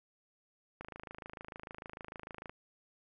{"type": "click train", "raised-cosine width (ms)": 0.5, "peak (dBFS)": -29, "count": 46, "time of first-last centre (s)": [0.81, 2.495], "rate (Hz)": 26.7, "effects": []}